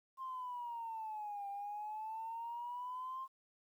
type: exponential two-way sweep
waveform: sine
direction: down then up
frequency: 1064 to 796 to 1064 Hz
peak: -40 dBFS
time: 0.17-3.28 s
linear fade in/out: 50 ms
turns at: 1.48 s
effects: tanh soft clip ceiling -36 dBFS + 12-bit